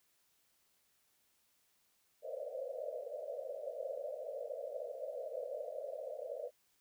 pink band-pass noise, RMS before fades -43 dBFS, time 2.22-6.51 s, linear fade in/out 50 ms, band 490 to 640 Hz, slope 96 dB/octave, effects white hiss -75 dBFS RMS until 6.8 s

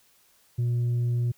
triangle tone with tanh clipping, 120.3 Hz, B2, 45 cents flat, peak -23 dBFS, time 0.58-1.32 s, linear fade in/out 10 ms, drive 7 dB, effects white hiss -62 dBFS RMS until 1.37 s

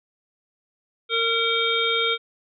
harmonic tone, 458.8 Hz, A#4, 28 cents flat, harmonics 1 / 3 / 5 / 7 / 8, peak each -26 / -26 / -26 / -26 / -26 dBFS, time 1.09-2.18 s, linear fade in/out 50 ms, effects none

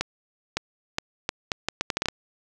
accelerating click train, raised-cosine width 0.2 ms, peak -7 dBFS, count 12, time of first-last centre 0.01-2.085 s, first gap 560 ms, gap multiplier 0.74, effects none

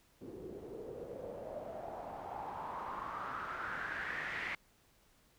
white noise with low-pass filter sweep, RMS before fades -43 dBFS, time 0.21-4.55 s, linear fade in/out 2 ms, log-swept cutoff 340 to 2100 Hz, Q 5.3, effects pink hiss -69 dBFS RMS until 5.38 s

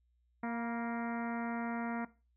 harmonic tone with a mistuned harmonic, 233.1 Hz, A#3, in tune, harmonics 1 / 2 / 3 / 4 / 5 / 6 / 7 / 8 / 9 / 10, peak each -36 / -47 / -43 / -43 / -51 / -47 / -55 / -50 / -53 / -59 dBFS, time 0.43-2.05 s, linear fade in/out 5 ms, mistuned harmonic 4, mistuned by +34 cents, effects noise-tail reverb RT60 0.3 s tail -17 dB re dry + added 60 Hz sine -70 dBFS peak until 2.36 s

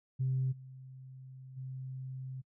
sine tone with level steps, 130.81 Hz, C3, in tune, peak -28 / -47 / -39 dBFS, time 0.19-2.42 s, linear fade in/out 20 ms, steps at 0.51 / 1.56 s, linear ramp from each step 20 ms, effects noise-tail reverb RT60 0.1 s tail -26 dB re dry + tanh soft clip ceiling -24 dBFS

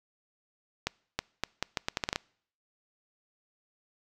accelerating click train, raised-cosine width 0.2 ms, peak -11 dBFS, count 11, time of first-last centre 0.87-2.159 s, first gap 320 ms, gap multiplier 0.77, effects noise-tail reverb RT60 0.6 s tail -26 dB re dry

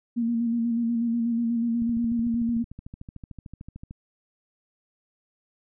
sine tone with vibrato, 233.1 Hz, A#3, in tune, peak -22 dBFS, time 0.16-2.64 s, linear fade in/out 20 ms, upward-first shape square, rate 8.2 Hz, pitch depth 28 cents each way
click train, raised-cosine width 5 ms, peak -27 dBFS, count 29, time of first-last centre 1.82-3.91 s, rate 13.4 Hz
effects none

